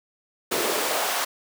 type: noise with high-pass filter sweep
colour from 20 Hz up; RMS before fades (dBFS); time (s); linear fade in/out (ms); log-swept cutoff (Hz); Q
pink; -25; 0.51-1.25; 10; 340 to 850; 1.7
effects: none